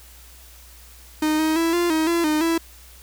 45% pulse tone with pitch steps, 308.5 / 314.3 / 330.8 / 347.3 / 316.3 / 339.3 / 306.2 / 330.8 Hz, D#4 / D#4 / E4 / F4 / D#4 / F4 / D#4 / E4, -15 / +18 / +6 / -10 / +29 / -50 / -28 / +6 cents, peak -18 dBFS, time 1.22-2.58 s, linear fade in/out 5 ms, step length 170 ms, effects added 60 Hz sine -46 dBFS peak until 3.02 s + white hiss -48 dBFS RMS until 3.02 s

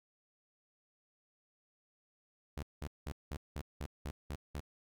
sawtooth tone bursts, 71.9 Hz, D2, 36 cents flat, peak -35 dBFS, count 9, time 2.57-4.603 s, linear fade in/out 0 ms, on 57 ms, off 190 ms, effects none

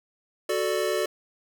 square chord, D major, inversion first, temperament equal, 370 / 440 / 587.3 Hz, F#4 / A4 / D5, 0 / 0 / 0 cents, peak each -29 / -29 / -29 dBFS, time 0.49-1.06 s, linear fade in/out 5 ms, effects none

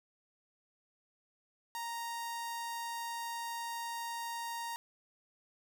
sawtooth tone with notch filter, 932 Hz, A#5, 1 cent flat, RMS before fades -40 dBFS, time 1.75-4.76 s, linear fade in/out 0 ms, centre 2400 Hz, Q 1.9, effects none

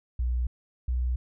sine tone pair in turn, 61 / 61.92 Hz, B1 / B1, -21 / +5 cents, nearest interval unison, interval 26 cents, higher second, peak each -24 dBFS, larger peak neither, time 0.19-0.47 / 0.88-1.16 s, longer neither, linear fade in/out 5 ms, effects none

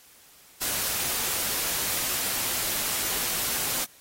white noise, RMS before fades -28 dBFS, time 0.61-3.85 s, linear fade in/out 10 ms, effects white hiss -54 dBFS RMS until 4 s + AAC 48 kbps

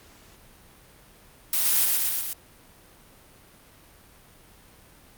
blue noise with echo, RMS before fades -23 dBFS, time 1.53-1.85 s, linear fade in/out 2 ms, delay 120 ms, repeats 4, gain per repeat -2 dB, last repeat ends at 2.33 s, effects pink hiss -53 dBFS RMS until 5.17 s + Opus 48 kbps

